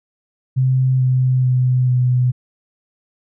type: tone with pitch steps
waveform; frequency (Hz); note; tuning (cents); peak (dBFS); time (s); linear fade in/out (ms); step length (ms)
sine; 130 / 128.43 / 126.88 / 125.35; C3 / C3 / B2 / B2; -11 / -32 / +47 / +26; -12; 0.56-2.32; 20; 440
effects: none